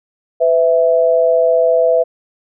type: tone pair together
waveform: sine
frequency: 503.3 / 658 Hz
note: B4 / E5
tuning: +33 / -3 cents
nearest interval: perfect fourth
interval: 464 cents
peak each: -12 dBFS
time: 0.4-2.04 s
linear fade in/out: 20 ms
effects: none